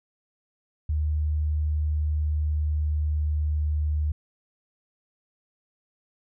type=tone with pitch glide; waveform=sine; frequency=76 to 75.52 Hz; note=D#2 to D2; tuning=-40 to +49 cents; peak=-22 dBFS; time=0.89-4.12 s; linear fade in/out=5 ms; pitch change=-11 cents; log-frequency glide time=1.66-3.97 s; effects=none